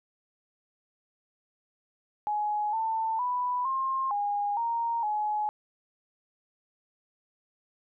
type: tone with pitch steps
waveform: sine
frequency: 839 / 892 / 989 / 1063 / 818 / 930 / 844 Hz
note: G#5 / A5 / B5 / C6 / G#5 / A#5 / G#5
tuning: +17 / +23 / +2 / +27 / -26 / -4 / +28 cents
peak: -26 dBFS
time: 2.27-5.49 s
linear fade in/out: 0 ms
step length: 460 ms
effects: none